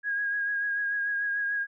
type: tone with vibrato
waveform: sine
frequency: 1642 Hz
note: G#6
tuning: 20 cents flat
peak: -26 dBFS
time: 0.03-1.67 s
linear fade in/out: 50 ms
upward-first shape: triangle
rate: 6.8 Hz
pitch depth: 31 cents each way
effects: none